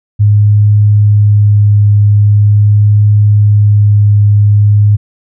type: tone with vibrato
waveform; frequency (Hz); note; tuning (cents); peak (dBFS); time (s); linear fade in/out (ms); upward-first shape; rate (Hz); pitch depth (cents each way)
sine; 103.83; G#2; 0; -3; 0.19-4.97; 20; triangle; 0.43; 10
effects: none